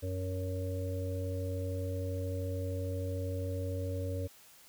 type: harmonic tone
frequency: 93 Hz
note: F#2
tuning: 9 cents sharp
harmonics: 1 / 3 / 5 / 6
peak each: -34 / -43 / -42 / -42 dBFS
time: 0.02-4.28 s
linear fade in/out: 20 ms
effects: white hiss -58 dBFS RMS until 4.68 s